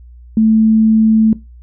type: tone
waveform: sine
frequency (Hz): 220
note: A3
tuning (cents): 0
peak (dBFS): -7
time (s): 0.37-1.33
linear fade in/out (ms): 2
effects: noise-tail reverb RT60 0.2 s tail -18 dB re dry + added 60 Hz sine -35 dBFS peak until 1.62 s